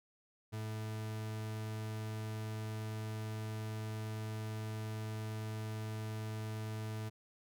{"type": "tone", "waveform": "40% pulse", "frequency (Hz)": 108.8, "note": "A2", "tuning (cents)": -19, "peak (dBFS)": -38, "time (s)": [0.52, 7.1], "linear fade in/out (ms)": 20, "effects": []}